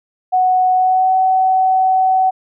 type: tone with pitch glide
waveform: sine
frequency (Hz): 740 to 753.8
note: F#5 to F#5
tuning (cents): 0 to +32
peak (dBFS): -10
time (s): 0.32-2.31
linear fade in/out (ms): 20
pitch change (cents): +32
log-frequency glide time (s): 0.74-1.15
effects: none

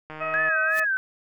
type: click train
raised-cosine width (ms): 0.5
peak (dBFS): -23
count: 61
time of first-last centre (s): 0.1-0.487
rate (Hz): 155
type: harmonic tone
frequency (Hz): 636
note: D#5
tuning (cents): +38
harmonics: 1 / 2 / 3 / 4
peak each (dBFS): -30 / -29 / -37 / -33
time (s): 0.2-0.85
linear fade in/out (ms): 20
type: tone with vibrato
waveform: sine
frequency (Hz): 1631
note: G#6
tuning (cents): -32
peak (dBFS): -21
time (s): 0.34-0.97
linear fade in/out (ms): 0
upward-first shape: sine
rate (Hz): 2.8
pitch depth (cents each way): 120
type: noise with exponential growth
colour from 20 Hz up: white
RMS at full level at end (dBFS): -32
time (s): 0.66-0.8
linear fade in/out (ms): 5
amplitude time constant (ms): 29
effects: none

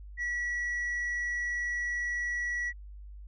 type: tone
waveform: sine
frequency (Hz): 1937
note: B6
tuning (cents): -34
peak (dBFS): -27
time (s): 0.17-2.73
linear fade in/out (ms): 50
effects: tanh soft clip ceiling -29 dBFS + added 50 Hz sine -43 dBFS peak until 3.27 s

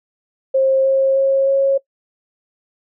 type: tone with pitch steps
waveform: sine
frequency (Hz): 533 / 537.3 / 541.7 / 546.1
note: C5 / C5 / C#5 / C#5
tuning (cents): +32 / +46 / -40 / -26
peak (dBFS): -11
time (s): 0.54-1.78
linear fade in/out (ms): 10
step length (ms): 310
effects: noise-tail reverb RT60 0.1 s tail -22 dB re dry

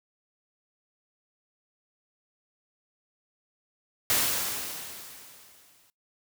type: noise with exponential decay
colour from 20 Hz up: white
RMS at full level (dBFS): -23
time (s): 4.1-5.9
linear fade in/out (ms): 0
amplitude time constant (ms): 390
effects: noise-tail reverb RT60 0.2 s tail -24 dB re dry + high-pass 60 Hz 12 dB/octave

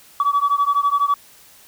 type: beating tone pair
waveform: sine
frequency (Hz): 1136 / 1148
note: C#6 / D6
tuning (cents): +42 / -40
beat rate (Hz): 12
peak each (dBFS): -17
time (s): 0.2-1.14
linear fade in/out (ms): 2
effects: tanh soft clip ceiling -10 dBFS + white hiss -48 dBFS RMS until 1.67 s

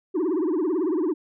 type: tone with vibrato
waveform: sine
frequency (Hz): 338.6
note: E4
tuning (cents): +46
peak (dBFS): -18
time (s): 0.14-1.14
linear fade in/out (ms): 20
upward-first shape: triangle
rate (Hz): 18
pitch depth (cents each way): 280
effects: tanh soft clip ceiling -20 dBFS

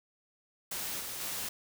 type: noise with level steps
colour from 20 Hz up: white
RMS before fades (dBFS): -37 / -40 / -37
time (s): 0.71-1.49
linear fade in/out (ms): 5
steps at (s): 0.99 / 1.2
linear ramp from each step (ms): 20
effects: none

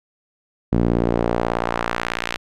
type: tone with band-pass filter sweep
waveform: sawtooth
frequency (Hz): 58.27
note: A#1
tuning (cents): 0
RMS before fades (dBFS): -21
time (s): 0.72-2.37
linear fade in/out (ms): 5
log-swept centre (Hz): 230 to 2700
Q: 1
effects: none

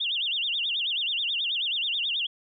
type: tone with vibrato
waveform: sine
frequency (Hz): 3183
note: G7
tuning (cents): +26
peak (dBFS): -25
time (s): 0-2.27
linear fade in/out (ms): 10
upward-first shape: sine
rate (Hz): 9.3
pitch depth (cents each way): 260
effects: none

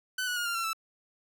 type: tone with pitch steps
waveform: sawtooth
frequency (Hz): 1508 / 1468.5 / 1430 / 1392.5 / 1355.9 / 1320.4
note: F#6 / F#6 / F6 / F6 / E6 / E6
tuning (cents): +32 / -13 / +41 / -5 / +48 / +2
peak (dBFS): -26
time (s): 0.18-0.732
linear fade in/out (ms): 5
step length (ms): 92
effects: none

